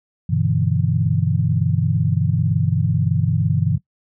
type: chord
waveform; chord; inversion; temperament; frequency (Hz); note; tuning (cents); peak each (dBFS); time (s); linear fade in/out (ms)
sine; E minor seventh; first; equal; 98 / 123.47 / 146.83 / 164.81; G2 / B2 / D3 / E3; 0 / 0 / 0 / 0; -21; 0.29-3.78; 10
effects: noise-tail reverb RT60 0.1 s tail -19 dB re dry